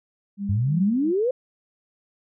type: tone with tremolo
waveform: sine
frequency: 200.5 Hz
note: G3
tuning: 39 cents sharp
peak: -25 dBFS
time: 0.37-1.13 s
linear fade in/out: 50 ms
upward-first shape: sine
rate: 2.8 Hz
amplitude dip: 85%
type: exponential sweep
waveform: sine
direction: up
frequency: 92.5 to 529 Hz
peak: -19 dBFS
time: 0.49-1.31 s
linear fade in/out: 5 ms
effects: none